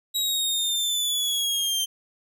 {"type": "linear sweep", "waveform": "sawtooth", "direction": "down", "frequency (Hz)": [3850, 3136], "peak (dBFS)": -20, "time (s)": [0.14, 1.86], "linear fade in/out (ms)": 20, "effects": []}